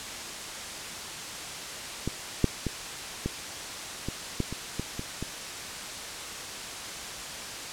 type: clicks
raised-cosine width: 3 ms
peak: -15 / -7 / -15 / -15 / -18 / -13 / -21 / -17 / -20 / -19 dBFS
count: 10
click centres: 2.076 / 2.443 / 2.667 / 3.26 / 4.086 / 4.403 / 4.526 / 4.796 / 4.994 / 5.226 s
effects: white hiss -37 dBFS RMS until 7.72 s + low-pass 8000 Hz 12 dB/octave